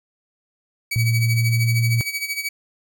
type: tone with tremolo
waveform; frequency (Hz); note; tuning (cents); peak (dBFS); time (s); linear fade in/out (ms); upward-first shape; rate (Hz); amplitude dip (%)
sawtooth; 2275; C#7; +44; -18; 0.91-2.49; 5; sine; 13; 75
type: tone with pitch glide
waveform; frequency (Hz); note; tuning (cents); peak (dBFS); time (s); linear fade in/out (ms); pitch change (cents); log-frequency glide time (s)
sine; 115.7 to 116.91; A#2 to A#2; -13 to +5; -16; 0.96-2.01; 0; +18; 1.12-1.82
effects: none